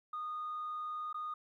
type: tone with dropouts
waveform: sine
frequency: 1231 Hz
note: D#6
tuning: 19 cents flat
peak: -36 dBFS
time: 0.13-1.34 s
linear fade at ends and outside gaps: 5 ms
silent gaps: 1.129-1.143 s
effects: tanh soft clip ceiling -34 dBFS + 13-bit